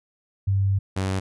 sine / sawtooth tone pair in turn, 97.9 / 95.28 Hz, G2 / G2, -2 / -49 cents, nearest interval unison, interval 47 cents, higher first, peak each -18 / -19 dBFS, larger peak first, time 0.47-0.79 / 0.96-1.2 s, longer first, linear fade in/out 10 ms, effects resampled to 24000 Hz

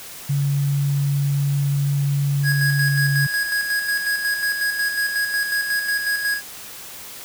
sine tone with pitch glide, 141.3 to 140.08 Hz, C#3 to C#3, +34 to +18 cents, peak -17 dBFS, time 0.29-3.27 s, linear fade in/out 10 ms, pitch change -16 cents, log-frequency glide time 2.47-3.13 s
square tone with tremolo, 1655 Hz, G#6, 6 cents flat, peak -19 dBFS, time 2.43-6.42 s, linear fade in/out 50 ms, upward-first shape square, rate 5.5 Hz, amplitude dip 45%
effects white hiss -37 dBFS RMS until 7.24 s

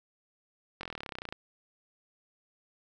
slowing click train, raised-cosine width 0.3 ms, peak -22 dBFS, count 19, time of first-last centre 0.81-1.325 s, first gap 22 ms, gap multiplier 1.03, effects none

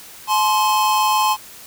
square tone pair together, 853.9 / 1046.5 Hz, G#5 / C6, +48 / 0 cents, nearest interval major third, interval 352 cents, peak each -18 dBFS, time 0.27-1.37 s, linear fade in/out 50 ms, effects white hiss -40 dBFS RMS until 1.66 s

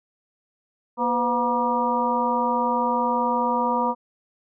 harmonic tone with a mistuned harmonic, 238.8 Hz, A#3, 42 cents sharp, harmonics 1 / 2 / 3 / 4 / 5, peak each -27 / -27 / -31 / -22 / -29 dBFS, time 0.97-3.95 s, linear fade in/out 50 ms, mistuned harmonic 2, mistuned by +91 cents, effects none

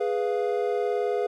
triangle chord, F diminished, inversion first, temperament equal, 415.3 / 493.9 / 698.5 Hz, Ab4 / Cb5 / F5, 0 / 0 / 0 cents, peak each -24 / -26 / -29 dBFS, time 0-1.27 s, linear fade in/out 10 ms, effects none

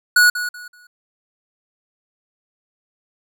square tone with echo, 1462 Hz, F#6, 21 cents flat, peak -10 dBFS, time 0.16-0.3 s, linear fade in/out 5 ms, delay 190 ms, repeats 3, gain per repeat -12 dB, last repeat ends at 0.87 s, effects none

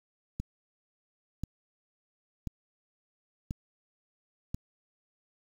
click train, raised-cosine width 5 ms, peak -21 dBFS, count 5, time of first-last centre 0.4-4.545 s, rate 0.965 Hz, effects 8-bit

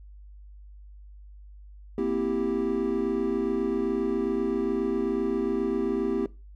triangle chord, C dominant seventh, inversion third, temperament equal with one note detuned, 233.1 / 260.6 / 329.6 / 392 Hz, Bb3 / C4 / E4 / G4, 0 / -7 / 0 / 0 cents, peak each -29 / -29 / -29 / -26 dBFS, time 1.98-6.26 s, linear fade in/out 2 ms, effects noise-tail reverb RT60 0.3 s tail -21 dB re dry + added 50 Hz sine -44 dBFS peak until 6.55 s

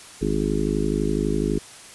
harmonic tone, 52 Hz, G#1, 3 cents sharp, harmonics 1 / 3 / 4 / 5 / 6 / 7 / 8, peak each -28 / -28 / -28 / -28 / -28 / -28 / -28 dBFS, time 0.21-1.59 s, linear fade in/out 10 ms, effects white hiss -43 dBFS RMS until 1.94 s + resampled to 24000 Hz

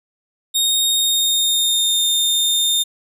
sawtooth tone with pitch glide, 3712 to 3638 Hz, A#7 to A#7, -8 to -43 cents, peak -12 dBFS, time 0.54-2.84 s, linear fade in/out 20 ms, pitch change -35 cents, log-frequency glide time 0.94-2.06 s, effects none

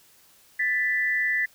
sine tone pair together, 1761 / 1983.4 Hz, A6 / B6, +1 / +7 cents, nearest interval major second, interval 206 cents, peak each -25 / -24 dBFS, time 0.59-1.46 s, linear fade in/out 10 ms, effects white hiss -57 dBFS RMS until 1.54 s

